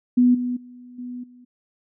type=tone with level steps; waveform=sine; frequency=246.9 Hz; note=B3; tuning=in tune; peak=-12 / -22 / -40 / -30 / -45 dBFS; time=0.17-1.45 s; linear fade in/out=10 ms; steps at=0.34 / 0.56 / 0.98 / 1.23 s; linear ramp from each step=10 ms; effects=none